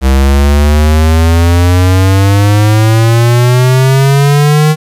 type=exponential sweep; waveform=square; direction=up; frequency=65.41 to 155.56 Hz; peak=-5 dBFS; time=0.01-4.76 s; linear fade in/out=50 ms; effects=resampled to 32000 Hz + 7-bit